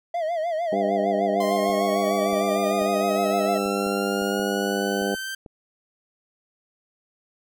triangle tone with vibrato, 659.3 Hz, E5, in tune, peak -21 dBFS, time 0.14-3.58 s, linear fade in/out 5 ms, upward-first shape sine, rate 6.6 Hz, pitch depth 110 cents each way
harmonic tone, 100 Hz, G2, 35 cents sharp, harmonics 2 / 3 / 4 / 5 / 6 / 7 / 8, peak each -28 / -31 / -28 / -29 / -33 / -33 / -34 dBFS, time 0.72-5.15 s, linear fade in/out 5 ms
sawtooth linear sweep, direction up, 1037 to 1568 Hz, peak -26 dBFS, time 1.4-5.35 s, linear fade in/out 5 ms
clicks, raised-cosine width 2 ms, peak -28 dBFS, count 10, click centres 1.694 / 2.331 / 2.818 / 3.66 / 3.865 / 4.219 / 4.396 / 5.019 / 5.15 / 5.462 s
effects none

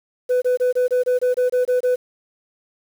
sine tone bursts, 499.5 Hz, B4, 20 cents sharp, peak -12 dBFS, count 11, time 0.29-1.96 s, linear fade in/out 20 ms, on 130 ms, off 24 ms, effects tanh soft clip ceiling -14 dBFS + 7-bit

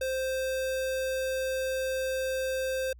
square tone, 523.3 Hz, C5, in tune, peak -29 dBFS, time 0.01-2.93 s, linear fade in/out 5 ms, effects added 60 Hz sine -48 dBFS peak until 2.99 s

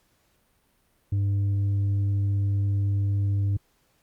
triangle tone with tanh clipping, 99.8 Hz, G2, 32 cents sharp, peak -22 dBFS, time 1.12-3.57 s, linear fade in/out 5 ms, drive 8 dB, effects pink hiss -67 dBFS RMS until 4.02 s + Opus 48 kbps

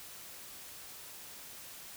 silence, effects white hiss -49 dBFS RMS until 1.96 s

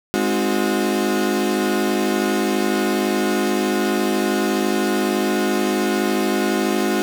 35% pulse chord, Ab dominant seventh, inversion none, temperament equal with one note detuned, 207.7 / 261.6 / 311.1 / 363 Hz, Ab3 / C4 / Eb4 / Gb4, 0 / 0 / 0 / -33 cents, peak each -21 / -23 / -23 / -20 dBFS, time 0.14-7.02 s, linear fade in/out 0 ms, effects 7-bit

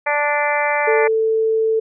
harmonic tone, 292.9 Hz, D4, 5 cents flat, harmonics 2 / 3 / 4 / 5 / 6 / 7 / 8, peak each -21 / -21 / -27 / -28 / -24 / -23 / -26 dBFS, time 0.06-1.08 s, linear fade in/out 10 ms
sine tone, 443.4 Hz, A4, 13 cents sharp, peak -14 dBFS, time 0.87-1.8 s, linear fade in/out 10 ms
effects none

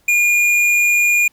sine tone with hard clipping, 2425 Hz, D#7, 45 cents flat, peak -13 dBFS, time 0.08-1.28 s, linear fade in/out 5 ms, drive 9 dB, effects pink hiss -58 dBFS RMS until 1.32 s

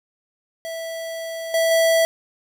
square tone with level steps, 657 Hz, E5, 6 cents flat, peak -28 / -17 / -15 dBFS, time 0.65-2.05 s, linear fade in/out 0 ms, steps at 1.54 / 1.71 s, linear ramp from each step 2 ms, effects 8-bit

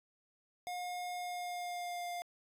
square tone with pitch glide, 716 to 702.9 Hz, F5 to F5, +43 to +11 cents, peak -39 dBFS, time 0.67-2.22 s, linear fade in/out 0 ms, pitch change -32 cents, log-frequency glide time 1.15-2.08 s, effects resampled to 32000 Hz

